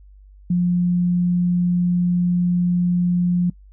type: tone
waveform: sine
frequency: 176.8 Hz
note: F3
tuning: 22 cents sharp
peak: -15 dBFS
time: 0.5-3.5 s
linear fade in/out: 5 ms
effects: noise-tail reverb RT60 0.1 s tail -24 dB re dry + added 49 Hz sine -43 dBFS peak until 3.72 s